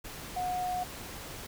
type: tone in noise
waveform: sine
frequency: 727 Hz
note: F#5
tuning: 31 cents flat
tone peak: -30 dBFS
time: 0.36-0.84 s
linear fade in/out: 10 ms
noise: pink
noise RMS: -43 dBFS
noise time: 0.04-1.47 s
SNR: +10 dB
effects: none